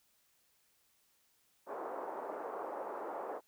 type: band-pass noise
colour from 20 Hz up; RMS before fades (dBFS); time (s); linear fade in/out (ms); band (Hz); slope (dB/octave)
pink; -42; 1.66-3.41; 50; 400 to 1100; 24
effects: white hiss -73 dBFS RMS until 3.47 s